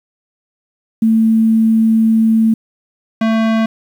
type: tone pair in turn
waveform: sine / square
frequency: 223.1 / 223.1 Hz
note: A3 / A3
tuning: +24 / +24 cents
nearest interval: unison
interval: 0 cents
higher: neither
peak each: -8 / -12 dBFS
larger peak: first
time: 1.02-2.54 / 3.21-3.66 s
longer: first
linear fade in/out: 5 ms
effects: low-pass 3000 Hz 12 dB/octave + 7-bit